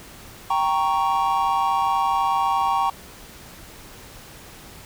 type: chord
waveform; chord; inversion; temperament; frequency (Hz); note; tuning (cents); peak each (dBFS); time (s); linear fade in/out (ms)
triangle; G diminished; none; equal; 784 / 932.3 / 1108.7; G5 / Bb5 / Db6; 0 / 0 / 0; -21; 0.5-2.9; 5
effects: pink hiss -43 dBFS RMS until 4.85 s